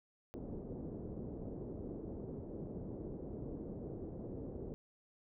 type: low-pass noise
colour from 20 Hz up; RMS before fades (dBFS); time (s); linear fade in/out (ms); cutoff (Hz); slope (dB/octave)
white; -45; 0.34-4.74; 0; 440; 24
effects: none